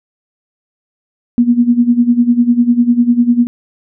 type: tone with tremolo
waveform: sine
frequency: 239.8 Hz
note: A#3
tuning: 49 cents sharp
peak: -4 dBFS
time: 1.38-3.47 s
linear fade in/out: 0 ms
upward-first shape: sine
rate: 10 Hz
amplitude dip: 80%
effects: none